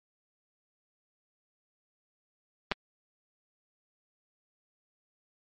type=clicks; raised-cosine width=0.3 ms; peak=-12 dBFS; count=2; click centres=2.715 / 2.72 s; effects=MP3 32 kbps